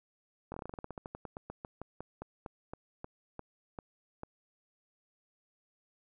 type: slowing click train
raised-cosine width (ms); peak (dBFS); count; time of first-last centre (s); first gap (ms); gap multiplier
1; -27; 27; 0.52-4.234; 21; 1.13
effects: none